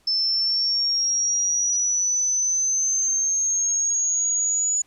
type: linear sweep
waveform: sine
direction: up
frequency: 5274 to 6910 Hz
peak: -19 dBFS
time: 0.07-4.82 s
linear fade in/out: 5 ms
effects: pink hiss -61 dBFS RMS until 4.86 s + low-pass 11000 Hz 12 dB/octave